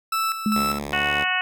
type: tone with tremolo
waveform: 40% pulse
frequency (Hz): 1318.5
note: E6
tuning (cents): 0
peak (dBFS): -20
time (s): 0.12-0.79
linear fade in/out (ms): 5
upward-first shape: square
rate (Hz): 2.5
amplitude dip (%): 60
type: tone with exponential decay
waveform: sine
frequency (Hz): 213.5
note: G#3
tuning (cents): +48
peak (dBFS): -17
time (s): 0.46-1.29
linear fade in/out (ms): 2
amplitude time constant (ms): 180
type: tone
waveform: 5% pulse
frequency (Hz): 72.7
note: D2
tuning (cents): -17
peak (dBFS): -18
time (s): 0.55-1.24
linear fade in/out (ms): 5
type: harmonic tone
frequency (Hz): 367.9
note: F#4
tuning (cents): -10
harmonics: 2 / 3 / 4 / 5 / 6 / 7 / 8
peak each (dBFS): -29 / -30 / -27 / -26 / -31 / -26 / -29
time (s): 0.93-1.41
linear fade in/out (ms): 0
effects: none